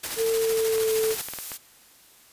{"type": "noise with tremolo", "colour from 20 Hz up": "white", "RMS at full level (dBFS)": -30, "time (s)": [0.03, 1.22], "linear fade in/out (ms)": 10, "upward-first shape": "square", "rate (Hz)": 13, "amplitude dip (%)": 35}
{"type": "tone with pitch glide", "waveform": "sine", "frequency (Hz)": [450.8, 440.5], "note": ["A4", "A4"], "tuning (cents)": [42, 2], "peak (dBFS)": -21, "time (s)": [0.16, 1.16], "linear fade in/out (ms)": 50, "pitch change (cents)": -40, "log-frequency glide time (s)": [0.32, 0.93]}
{"type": "clicks", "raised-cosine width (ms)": 0.3, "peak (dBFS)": -19, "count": 8, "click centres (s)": [0.781, 0.833, 1.04, 1.107, 1.286, 1.336, 1.387, 1.518]}
{"type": "noise", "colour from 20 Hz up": "blue", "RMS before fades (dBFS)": -34, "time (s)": [0.88, 1.58], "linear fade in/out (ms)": 20}
{"effects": ["white hiss -54 dBFS RMS until 2.32 s", "resampled to 32000 Hz"]}